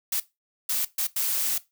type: noise bursts at uneven times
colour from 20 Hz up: blue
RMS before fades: -26 dBFS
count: 4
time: 0.12-0.2 / 0.69-0.85 / 0.98-1.07 / 1.16-1.58 s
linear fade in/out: 5 ms
effects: noise-tail reverb RT60 0.2 s tail -17 dB re dry